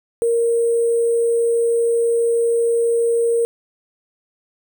sine tone with sample-and-hold, 466.2 Hz, A#4, in tune, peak -14 dBFS, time 0.22-3.45 s, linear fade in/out 0 ms, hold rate 8820 Hz, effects none

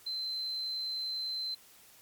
sine tone, 4085 Hz, C8, 42 cents flat, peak -33 dBFS, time 0.06-1.55 s, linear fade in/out 10 ms, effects white hiss -58 dBFS RMS until 2.01 s + MP3 96 kbps

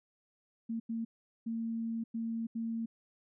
sine tone bursts at uneven times, 227.8 Hz, A#3, 40 cents flat, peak -33 dBFS, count 5, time 0.69-0.8 / 0.89-1.05 / 1.46-2.04 / 2.14-2.47 / 2.55-2.86 s, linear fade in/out 10 ms, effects none

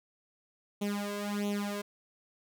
sawtooth tone with flanger, 204.5 Hz, G#3, 26 cents flat, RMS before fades -34 dBFS, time 0.81-1.82 s, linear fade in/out 10 ms, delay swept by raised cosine 0.3 to 1.9 ms, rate 1.5 Hz, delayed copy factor +0.9, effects none

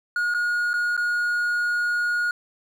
triangle tone with dropouts, 1440 Hz, F#6, 47 cents flat, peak -19 dBFS, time 0.16-2.31 s, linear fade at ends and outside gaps 2 ms, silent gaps 0.34-0.346 / 0.733-0.739 / 0.967-0.976 s, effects none

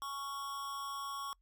square tone with amplitude modulation, 1108.7 Hz, C#6, in tune, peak -37 dBFS, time 0.02-1.33 s, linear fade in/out 0 ms, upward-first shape sine, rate 274 Hz, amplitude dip 60%, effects noise-tail reverb RT60 0.1 s tail -26 dB re dry + added 45 Hz sine -69 dBFS peak until 1.41 s

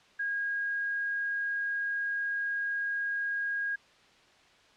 sine tone, 1634 Hz, G#6, 29 cents flat, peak -29 dBFS, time 0.19-3.76 s, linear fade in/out 10 ms, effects white hiss -60 dBFS RMS until 4.76 s + low-pass 4000 Hz 12 dB/octave

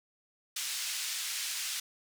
white band-pass noise, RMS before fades -36 dBFS, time 0.56-1.8 s, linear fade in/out 5 ms, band 2100 to 7800 Hz, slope 12 dB/octave, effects none

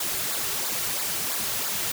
white noise with flanger, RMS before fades -28 dBFS, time 0-1.92 s, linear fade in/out 5 ms, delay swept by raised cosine 0.34 to 4.14 ms, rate 3 Hz, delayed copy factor -0.7, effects none

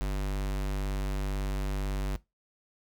square tone, 49 Hz, G1, in tune, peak -29 dBFS, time 0.01-2.16 s, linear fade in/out 0 ms, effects noise-tail reverb RT60 0.2 s tail -19 dB re dry

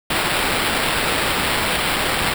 violet noise with sample-and-hold, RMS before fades -20 dBFS, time 0.1-2.34 s, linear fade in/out 5 ms, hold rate 6300 Hz, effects none

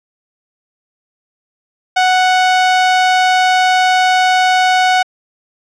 sawtooth tone, 740 Hz, F#5, in tune, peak -5 dBFS, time 1.96-5.03 s, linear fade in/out 10 ms, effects low-pass 5000 Hz 12 dB/octave

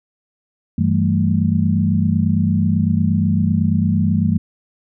sine tone cluster, 96.1 / 163.6 / 193.2 / 221.4 Hz, G2 / E3 / G3 / A3, -34 / -13 / -25 / +11 cents, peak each -19 dBFS, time 0.78-4.38 s, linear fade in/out 5 ms, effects none

